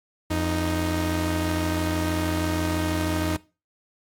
sawtooth tone pair together, 86.12 / 311.1 Hz, F2 / D#4, -24 / 0 cents, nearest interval octave + minor seventh, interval 2224 cents, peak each -22 dBFS, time 0.3-3.37 s, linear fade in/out 10 ms, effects noise-tail reverb RT60 0.3 s tail -20 dB re dry + AAC 64 kbps

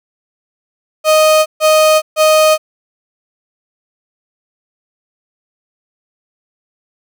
35% pulse tone bursts, 622.3 Hz, D#5, in tune, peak -5 dBFS, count 3, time 1.04-2.58 s, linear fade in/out 50 ms, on 420 ms, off 140 ms, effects none

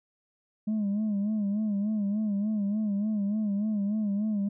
sine tone with vibrato, 207.9 Hz, G#3, 2 cents sharp, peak -23 dBFS, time 0.67-4.49 s, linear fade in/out 10 ms, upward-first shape sine, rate 3.4 Hz, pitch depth 83 cents each way, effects tanh soft clip ceiling -24 dBFS

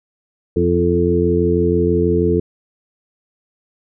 harmonic tone with a mistuned harmonic, 86.2 Hz, F2, 22 cents flat, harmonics 1 / 2 / 3 / 4 / 5, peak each -20 / -20 / -22 / -18 / -17 dBFS, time 0.56-2.4 s, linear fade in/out 5 ms, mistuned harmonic 5, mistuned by +24 cents, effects none

